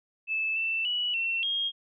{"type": "tone with pitch steps", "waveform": "sine", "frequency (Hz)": [2622, 2666, 2939, 2707, 3248], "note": ["E7", "E7", "F#7", "E7", "G#7"], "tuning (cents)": [-10, 19, -12, 45, -39], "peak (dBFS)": -26, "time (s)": [0.27, 1.72], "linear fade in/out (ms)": 50, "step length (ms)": 290, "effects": []}